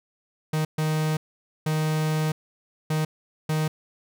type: tone bursts at uneven times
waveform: 45% pulse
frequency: 155.56 Hz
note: D#3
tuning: in tune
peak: -22 dBFS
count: 5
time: 0.53-0.65 / 0.78-1.17 / 1.66-2.32 / 2.9-3.05 / 3.49-3.68 s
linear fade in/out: 5 ms
effects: none